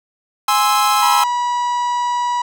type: chord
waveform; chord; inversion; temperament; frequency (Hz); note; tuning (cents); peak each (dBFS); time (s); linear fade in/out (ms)
45% pulse; Ab augmented; none; equal with one note detuned; 830.6 / 1046.5 / 1311.7; Ab5 / C6 / E6; 0 / 0 / -9; -17; 0.48-1.24; 5
type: harmonic tone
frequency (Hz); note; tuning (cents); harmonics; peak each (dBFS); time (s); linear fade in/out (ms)
972; B5; -28; 1 / 2 / 3 / 4 / 5 / 6 / 7 / 8; -16 / -33 / -36 / -37 / -41 / -43 / -43 / -43; 1.02-2.42; 5
effects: none